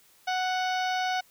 harmonic tone, 740 Hz, F#5, in tune, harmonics 1 / 2 / 3 / 4 / 5 / 6 / 7 / 8, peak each -27 / -33 / -37 / -39 / -41 / -43 / -44 / -45 dBFS, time 0.27-1.21 s, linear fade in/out 10 ms, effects white hiss -60 dBFS RMS until 1.3 s

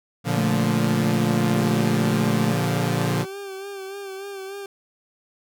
sawtooth chord, Bb major, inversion none, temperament equal with one note detuned, 116.54 / 144.64 / 174.61 Hz, Bb2 / D3 / F3, 0 / -26 / 0 cents, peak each -21 dBFS, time 0.24-3.26 s, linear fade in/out 50 ms
sine tone with pitch glide, 220 to 218.6 Hz, A3 to A3, 0 to -11 cents, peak -22 dBFS, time 0.37-2.54 s, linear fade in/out 10 ms, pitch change -11 cents, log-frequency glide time 1.14-1.72 s
40% pulse tone with vibrato, 392 Hz, G4, in tune, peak -31 dBFS, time 1.56-4.66 s, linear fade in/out 2 ms, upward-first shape sine, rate 3.4 Hz, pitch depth 44 cents each way
effects none

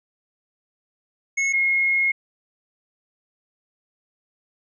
square / sine tone pair in turn, 2182 / 2157 Hz, C#7 / C#7, -28 / -48 cents, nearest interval unison, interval 20 cents, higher first, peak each -20 / -17 dBFS, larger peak second, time 1.37-1.53 / 1.53-2.12 s, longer second, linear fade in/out 10 ms, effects resampled to 16000 Hz

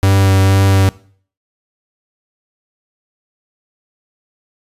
45% pulse tone with vibrato, 96.8 Hz, G2, 21 cents flat, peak -8 dBFS, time 0.03-0.89 s, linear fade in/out 0 ms, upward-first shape triangle, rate 2.1 Hz, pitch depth 16 cents each way, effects noise-tail reverb RT60 0.5 s tail -21 dB re dry + resampled to 32000 Hz

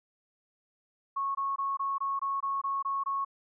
sine tone bursts, 1100 Hz, C#6, 14 cents flat, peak -28 dBFS, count 10, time 1.16-3.249 s, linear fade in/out 10 ms, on 190 ms, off 21 ms, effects none

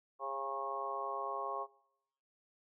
harmonic tone with a mistuned harmonic, 136.1 Hz, C#3, 31 cents flat, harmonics 3 / 4 / 5 / 6 / 7 / 8, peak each -47 / -44 / -45 / -45 / -46 / -40 dBFS, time 0.19-1.67 s, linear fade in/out 50 ms, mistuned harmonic 5, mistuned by +24 cents, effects noise-tail reverb RT60 0.8 s tail -22 dB re dry

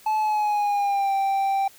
triangle tone with pitch glide, 864 to 783.2 Hz, A5 to G5, -32 to -2 cents, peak -18 dBFS, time 0.06-1.68 s, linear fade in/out 5 ms, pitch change -170 cents, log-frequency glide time 0.18-1.13 s, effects white hiss -51 dBFS RMS until 1.78 s

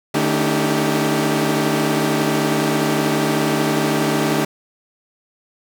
sawtooth tone cluster, 151.8 / 222 / 287 / 316.4 / 391.8 Hz, D#3 / A3 / D4 / D#4 / G4, -42 / +16 / -40 / +29 / -1 cents, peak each -19 dBFS, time 0.14-4.45 s, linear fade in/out 5 ms, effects none

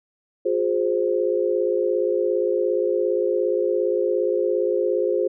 sine chord, F minor, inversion none, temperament equal with one note detuned, 358 / 415.3 / 523.3 Hz, F4 / Ab4 / C5, +43 / 0 / 0 cents, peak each -23 dBFS, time 0.45-5.28 s, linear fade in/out 10 ms, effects none

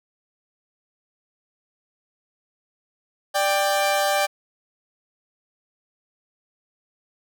sawtooth tone pair together, 590.3 / 788 Hz, D5 / G5, +9 / +9 cents, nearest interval perfect fourth, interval 500 cents, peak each -18 dBFS, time 3.34-4.27 s, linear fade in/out 20 ms, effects none

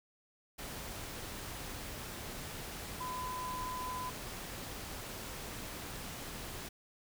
sine tone in noise, 1008 Hz, B5, 35 cents sharp, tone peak -38 dBFS, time 3-4.1 s, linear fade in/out 10 ms, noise pink, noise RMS -44 dBFS, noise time 0.58-6.69 s, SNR +3 dB, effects none

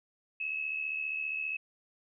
sine tone pair together, 2574 / 2649 Hz, E7 / E7, -42 / +8 cents, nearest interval unison, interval 50 cents, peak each -33 / -39 dBFS, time 0.4-1.57 s, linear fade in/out 5 ms, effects none

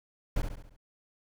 brown noise with echo, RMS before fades -27 dBFS, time 0.36-0.42 s, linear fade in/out 5 ms, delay 69 ms, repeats 5, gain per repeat -6 dB, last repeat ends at 0.765 s, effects none

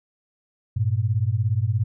sine beating tone pair, 100 / 117 Hz, G2 / A#2, +35 / +7 cents, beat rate 17 Hz, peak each -22 dBFS, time 0.76-1.84 s, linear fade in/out 10 ms, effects none

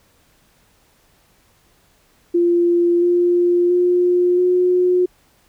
sine tone with pitch steps, 346 / 351 / 356.1 / 361.3 Hz, F4 / F4 / F4 / F#4, -16 / +9 / +34 / -41 cents, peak -12 dBFS, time 2.34-5.06 s, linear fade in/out 10 ms, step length 680 ms, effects pink hiss -57 dBFS RMS until 5.48 s

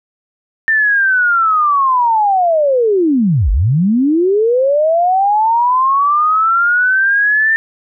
sine linear two-way sweep, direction down then up, 1800 to 43.65 to 1800 Hz, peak -9 dBFS, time 0.68-7.56 s, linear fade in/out 0 ms, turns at 3.51 s, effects none

